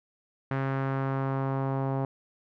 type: tone with low-pass filter sweep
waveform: sawtooth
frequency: 135 Hz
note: C#3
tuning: 45 cents flat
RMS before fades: -29 dBFS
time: 0.51-2.05 s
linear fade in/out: 2 ms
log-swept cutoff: 1700 to 850 Hz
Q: 1.7
effects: none